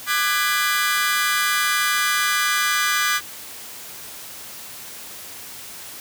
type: chord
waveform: sawtooth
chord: G# half-diminished seventh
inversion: second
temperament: just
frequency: 1196.1 / 1495.1 / 1661.2 / 1993.5 Hz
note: D6 / F#6 / G#6 / B6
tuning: +31 / +18 / 0 / +16 cents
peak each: -19 / -22 / -20 / -22 dBFS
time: 0.06-3.21 s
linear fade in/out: 50 ms
effects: white hiss -37 dBFS RMS until 6 s + high-pass 60 Hz 12 dB/octave